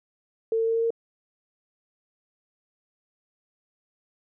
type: tone with pitch steps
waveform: sine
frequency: 449.3 / 451.9 / 454.5 / 457.2 / 459.8 Hz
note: A4 / A4 / A#4 / A#4 / A#4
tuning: +36 / +46 / -44 / -34 / -24 cents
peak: -21 dBFS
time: 0.52-0.905 s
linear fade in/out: 2 ms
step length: 77 ms
effects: none